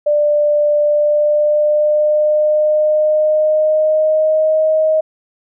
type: tone with pitch glide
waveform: sine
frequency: 592 to 627.2 Hz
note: D5 to D#5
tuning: +14 to +14 cents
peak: -10 dBFS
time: 0.06-5.01 s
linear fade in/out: 10 ms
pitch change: +100 cents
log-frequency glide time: 0.82-4.65 s
effects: none